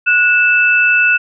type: tone pair together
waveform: sine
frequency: 1463.8 / 2637 Hz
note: F#6 / E7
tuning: -19 / 0 cents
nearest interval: minor seventh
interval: 1019 cents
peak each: -11 dBFS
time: 0.06-1.18 s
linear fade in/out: 20 ms
effects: none